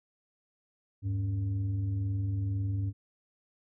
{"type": "tone with frequency modulation", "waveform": "sine", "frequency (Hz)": 101.5, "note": "G#2", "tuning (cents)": -39, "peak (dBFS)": -28, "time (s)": [1.02, 2.93], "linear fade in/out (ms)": 50, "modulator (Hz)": 181, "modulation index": 0.43, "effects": []}